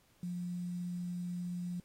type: tone with quantisation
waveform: sine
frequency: 176.9 Hz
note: F3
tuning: 23 cents sharp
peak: -36 dBFS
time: 0.23-1.8 s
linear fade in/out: 2 ms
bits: 10
effects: pink hiss -69 dBFS RMS until 1.84 s + AAC 48 kbps